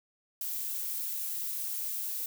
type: noise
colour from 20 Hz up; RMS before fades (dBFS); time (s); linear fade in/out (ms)
violet; -35; 0.41-2.26; 2
effects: none